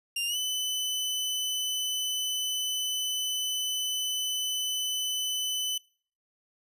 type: tone with pitch glide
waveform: sawtooth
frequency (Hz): 2794 to 3012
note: F7 to F#7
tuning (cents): 0 to +30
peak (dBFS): -25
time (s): 0.16-5.78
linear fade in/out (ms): 5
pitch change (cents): +130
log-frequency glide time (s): 0.27-0.37
effects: noise-tail reverb RT60 0.5 s tail -25 dB re dry + resampled to 32000 Hz